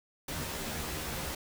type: noise with comb filter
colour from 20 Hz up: pink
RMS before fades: -37 dBFS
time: 0.28-1.35 s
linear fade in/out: 5 ms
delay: 13 ms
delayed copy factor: +0.85
effects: none